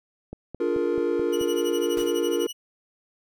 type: click train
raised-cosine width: 2 ms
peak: -22 dBFS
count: 6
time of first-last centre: 0.33-1.412 s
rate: 4.62 Hz
type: chord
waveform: triangle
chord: Bb dominant seventh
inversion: first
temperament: just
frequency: 291.4 / 349.6 / 419.5 / 466.2 Hz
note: D4 / F4 / Ab4 / Bb4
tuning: -13 / +2 / +17 / 0 cents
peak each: -28 / -24 / -28 / -24 dBFS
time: 0.6-2.47 s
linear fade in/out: 5 ms
type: tone with tremolo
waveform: sawtooth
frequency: 2931 Hz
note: F#7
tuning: 17 cents flat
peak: -28 dBFS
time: 1.32-2.53 s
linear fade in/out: 20 ms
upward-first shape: sine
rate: 12 Hz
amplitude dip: 90%
type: noise with exponential decay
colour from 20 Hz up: pink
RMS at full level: -37 dBFS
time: 1.97-2.24 s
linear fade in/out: 2 ms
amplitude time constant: 58 ms
effects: none